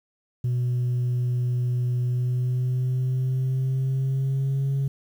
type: tone with pitch glide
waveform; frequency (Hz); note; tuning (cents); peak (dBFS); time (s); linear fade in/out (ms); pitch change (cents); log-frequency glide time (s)
sine; 123.47 to 137; B2 to C#3; 0 to -20; -19; 0.44-4.88; 5; +180; 2.04-4.71
effects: tanh soft clip ceiling -20 dBFS + 9-bit